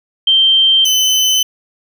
sine / 30% pulse tone pair in turn, 3140 / 3037 Hz, G7 / F#7, +2 / +44 cents, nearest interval minor second, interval 58 cents, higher first, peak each -7 dBFS, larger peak neither, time 0.27-0.85 / 0.85-1.43 s, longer neither, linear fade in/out 5 ms, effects none

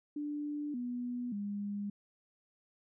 sine tone with pitch steps, 294.4 / 244.7 / 203.4 Hz, D4 / B3 / G#3, +4 / -16 / -36 cents, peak -35 dBFS, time 0.16-1.9 s, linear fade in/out 5 ms, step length 580 ms, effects none

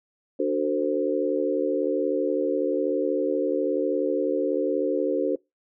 sine chord, D dominant seventh, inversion none, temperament equal with one note detuned, 293.7 / 370 / 451.1 / 523.3 Hz, D4 / F#4 / A4 / C5, 0 / 0 / +43 / 0 cents, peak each -27 dBFS, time 0.39-5.36 s, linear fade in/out 10 ms, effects noise-tail reverb RT60 0.2 s tail -23 dB re dry

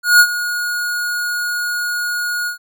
square tone with ADSR envelope, 1443 Hz, F#6, 44 cents flat, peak -5 dBFS, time 0.03-2.58 s, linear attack 170 ms, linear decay 62 ms, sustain -14 dB, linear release 110 ms, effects none

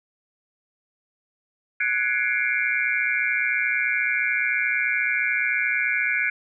sine tone cluster, 1483 / 1672 / 2117 / 2231 / 2360 Hz, F#6 / G#6 / C7 / C#7 / D7, +4 / +11 / +20 / +11 / +8 cents, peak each -27 dBFS, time 1.8-6.3 s, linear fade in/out 5 ms, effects none

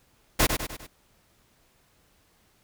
pink noise with echo, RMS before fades -20 dBFS, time 0.39-0.47 s, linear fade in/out 10 ms, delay 100 ms, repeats 4, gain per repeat -6 dB, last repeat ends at 0.87 s, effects pink hiss -64 dBFS RMS until 2.63 s

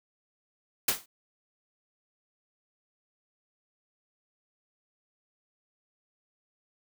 white noise with exponential decay, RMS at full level -21 dBFS, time 0.88-1.06 s, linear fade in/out 5 ms, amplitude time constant 37 ms, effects none

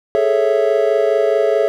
triangle chord, A major seventh, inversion third, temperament equal, 415.3 / 440 / 554.4 / 659.3 Hz, G#4 / A4 / C#5 / E5, 0 / 0 / 0 / 0 cents, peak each -16 dBFS, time 0.15-1.68 s, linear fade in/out 0 ms, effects none

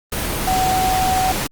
sine tone in noise, 750 Hz, F#5, 23 cents sharp, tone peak -16 dBFS, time 0.47-1.32 s, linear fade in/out 5 ms, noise pink, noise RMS -22 dBFS, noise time 0.12-1.47 s, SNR +3 dB, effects Opus 32 kbps

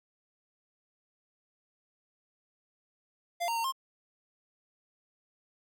square tone with pitch steps, 693 / 925 / 916 / 1062 Hz, F5 / A#5 / A#5 / C6, -14 / -14 / -31 / +25 cents, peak -30 dBFS, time 3.4-3.724 s, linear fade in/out 20 ms, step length 81 ms, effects none

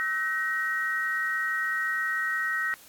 sine tone cluster, 1304 / 1526 / 1888 Hz, E6 / G6 / A#6, -19 / -47 / +22 cents, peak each -34 / -32 / -27 dBFS, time 0-2.74 s, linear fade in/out 0 ms, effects white hiss -52 dBFS RMS until 2.88 s + AAC 64 kbps

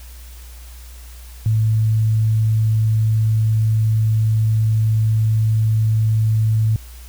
sine tone, 110 Hz, A2, in tune, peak -13 dBFS, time 1.46-6.76 s, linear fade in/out 0 ms, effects added 60 Hz sine -35 dBFS peak until 7.08 s + white hiss -45 dBFS RMS until 7.08 s

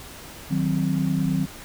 sine chord, C diminished, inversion first, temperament equal, 155.56 / 185 / 261.6 Hz, Eb3 / Gb3 / C4, 0 / 0 / 0 cents, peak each -24 / -24 / -26 dBFS, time 0.5-1.46 s, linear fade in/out 20 ms, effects pink hiss -41 dBFS RMS until 1.64 s

